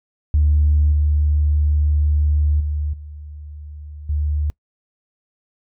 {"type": "tone with level steps", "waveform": "sine", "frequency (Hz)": 74.5, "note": "D2", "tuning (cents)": 25, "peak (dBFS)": [-11, -13, -19, -32, -17], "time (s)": [0.34, 4.5], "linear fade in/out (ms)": 0, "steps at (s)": [0.92, 2.6, 2.93, 4.09], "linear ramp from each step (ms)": 5, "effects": ["noise-tail reverb RT60 0.1 s tail -24 dB re dry", "tanh soft clip ceiling -7 dBFS"]}